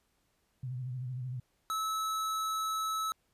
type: tone with vibrato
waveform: sine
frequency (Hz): 126.6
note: B2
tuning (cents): +43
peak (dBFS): -35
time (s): 0.63-1.4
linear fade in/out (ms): 5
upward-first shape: sine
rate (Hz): 13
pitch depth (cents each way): 67
type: tone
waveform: square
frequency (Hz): 1300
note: E6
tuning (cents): -24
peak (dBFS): -32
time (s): 1.7-3.12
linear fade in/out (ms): 0
effects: pink hiss -75 dBFS RMS until 3.33 s + resampled to 32000 Hz